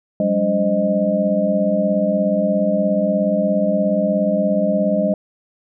sine tone cluster, 185.3 / 202.2 / 286.6 / 519 / 618 Hz, F#3 / G#3 / D4 / C5 / D#5, +3 / -46 / -42 / -14 / -12 cents, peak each -24 / -19 / -26 / -25 / -18 dBFS, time 0.2-5.14 s, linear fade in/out 2 ms, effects none

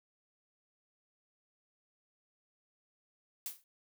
blue noise with exponential decay, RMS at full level -36 dBFS, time 3.46-3.64 s, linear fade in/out 1 ms, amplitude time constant 38 ms, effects none

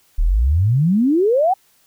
sine exponential sweep, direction up, 34.58 to 792 Hz, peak -12 dBFS, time 0.18-1.54 s, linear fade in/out 10 ms, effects white hiss -57 dBFS RMS until 1.86 s

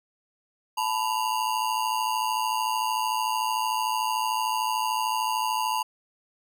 square ring-modulated tone, 938 Hz, A#5, 11 cents sharp, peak -22 dBFS, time 0.77-5.83 s, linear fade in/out 10 ms, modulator 56.7 Hz, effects none

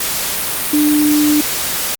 sine tone in noise, 298.3 Hz, D4, 27 cents sharp, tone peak -10 dBFS, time 0.73-1.41 s, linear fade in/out 5 ms, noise white, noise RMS -19 dBFS, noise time 0-1.95 s, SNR +6 dB, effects Opus 48 kbps

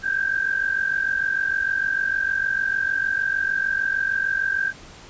sine tone pair together, 1560.4 / 1607 Hz, G6 / G6, -8 / +43 cents, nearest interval minor second, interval 51 cents, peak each -23 dBFS, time 0.02-4.73 s, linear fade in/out 50 ms, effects pink hiss -44 dBFS RMS until 5.09 s + resampled to 16000 Hz

